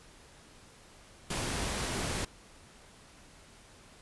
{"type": "noise", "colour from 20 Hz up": "pink", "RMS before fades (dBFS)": -34, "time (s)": [1.3, 2.25], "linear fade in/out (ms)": 5, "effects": ["pink hiss -56 dBFS RMS until 4.01 s", "resampled to 24000 Hz"]}